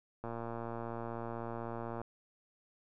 click train, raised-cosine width 1 ms, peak -27 dBFS, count 207, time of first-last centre 0.24-2.016 s, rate 116 Hz, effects none

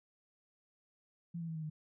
sine tone with pitch steps, 170 / 165.83 / 161.76 / 157.79 / 153.92 Hz, F3 / E3 / E3 / D#3 / D#3, -46 / +11 / -32 / +25 / -18 cents, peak -38 dBFS, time 1.34-1.7 s, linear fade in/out 10 ms, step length 72 ms, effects none

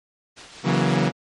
white noise with tremolo, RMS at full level -37 dBFS, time 0.36-1.09 s, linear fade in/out 20 ms, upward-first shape sine, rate 5.5 Hz, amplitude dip 40%
sawtooth chord, F# dominant seventh, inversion second, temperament equal with one note detuned, 138.59 / 164.81 / 185 / 236.6 Hz, C#3 / E3 / F#3 / A#3, 0 / 0 / 0 / +26 cents, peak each -19 / -19 / -19 / -21 dBFS, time 0.63-1.12 s, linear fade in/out 50 ms
effects low-pass 5000 Hz 12 dB/octave + MP3 48 kbps

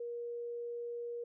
sine tone, 474.7 Hz, A#4, 31 cents sharp, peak -38 dBFS, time 0-1.24 s, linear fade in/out 5 ms, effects none

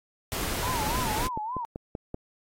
pink noise, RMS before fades -31 dBFS, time 0.32-1.27 s, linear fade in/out 0 ms
sine tone with vibrato, 932.3 Hz, A#5, in tune, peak -30 dBFS, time 0.63-1.65 s, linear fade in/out 0 ms, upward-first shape sine, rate 3.5 Hz, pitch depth 170 cents each way
click train, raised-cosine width 2 ms, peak -20 dBFS, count 7, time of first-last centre 0.99-2.144 s, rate 5.2 Hz
effects AAC 48 kbps

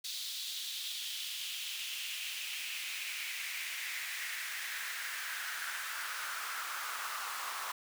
pink noise with high-pass filter sweep, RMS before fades -40 dBFS, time 0.04-7.72 s, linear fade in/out 5 ms, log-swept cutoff 3900 to 1100 Hz, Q 3.2, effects none

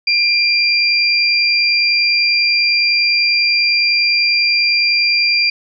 sine tone pair together, 2387 / 4763 Hz, D7 / D8, +28 / +24 cents, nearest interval octave, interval 1196 cents, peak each -14 dBFS, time 0.07-5.5 s, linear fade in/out 5 ms, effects none

